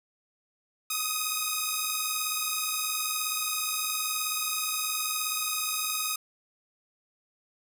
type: beating tone pair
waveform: 5% pulse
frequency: 1244.5 / 1263.5 Hz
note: D#6 / D#6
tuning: 0 / +26 cents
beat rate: 19 Hz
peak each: -19 dBFS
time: 0.9-6.16 s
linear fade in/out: 5 ms
effects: none